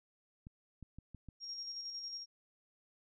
clicks, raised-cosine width 5 ms, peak -37 dBFS, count 5, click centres 0.469 / 0.827 / 0.986 / 1.147 / 1.287 s
sine tone with tremolo, 5580 Hz, F8, 2 cents flat, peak -40 dBFS, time 1.4-2.26 s, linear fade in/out 50 ms, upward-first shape square, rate 11 Hz, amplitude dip 35%
effects none

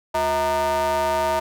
square ring-modulated tone, 141.5 Hz, C#3, 36 cents sharp, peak -17 dBFS, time 0.14-1.4 s, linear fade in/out 10 ms, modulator 784 Hz, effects none

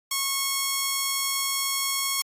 5% pulse tone, 1095 Hz, C#6, 22 cents flat, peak -12 dBFS, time 0.11-2.22 s, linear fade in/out 5 ms, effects AAC 48 kbps

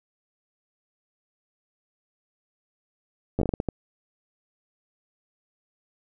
slowing click train, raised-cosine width 2 ms, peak -12 dBFS, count 9, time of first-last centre 3.39-3.687 s, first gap 10 ms, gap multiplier 1.36, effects none

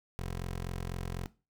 15% pulse tone, 44 Hz, F1, 14 cents sharp, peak -29 dBFS, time 0.19-1.26 s, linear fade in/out 0 ms, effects noise-tail reverb RT60 0.3 s tail -18 dB re dry

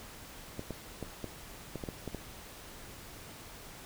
clicks, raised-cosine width 2 ms, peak -24 dBFS, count 9, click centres 0.594 / 0.707 / 1.027 / 1.243 / 1.757 / 1.838 / 1.888 / 2.077 / 2.147 s, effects pink hiss -49 dBFS RMS until 3.85 s

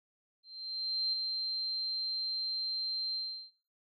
sine tone with ADSR envelope, 4140 Hz, C8, 19 cents flat, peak -28 dBFS, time 0.43-3.51 s, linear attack 700 ms, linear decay 8 ms, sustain -4 dB, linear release 360 ms, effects noise-tail reverb RT60 0.5 s tail -18 dB re dry

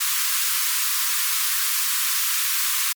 white high-pass noise, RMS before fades -22 dBFS, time 0-2.93 s, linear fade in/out 10 ms, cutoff 1000 Hz, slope 96 dB/octave, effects MP3 96 kbps

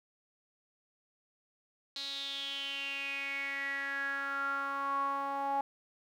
sawtooth tone with band-pass filter sweep, 277.2 Hz, C#4, in tune, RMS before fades -36 dBFS, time 1.96-5.61 s, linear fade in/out 2 ms, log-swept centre 4100 to 850 Hz, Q 8.4, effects 11-bit

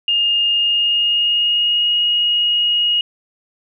sine tone with pitch glide, 2830 to 2879 Hz, F7 to F#7, +22 to -48 cents, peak -13 dBFS, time 0.08-3.01 s, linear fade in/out 2 ms, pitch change +30 cents, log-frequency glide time 0.47-1.93 s, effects none

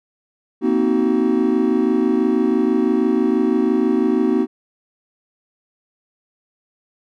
triangle chord, C half-diminished seventh, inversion third, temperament just, 235.5 / 261.6 / 314 / 376.7 Hz, Bb3 / C4 / Eb4 / Gb4, +18 / 0 / +16 / +31 cents, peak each -18 dBFS, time 0.61-4.47 s, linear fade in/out 50 ms, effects none

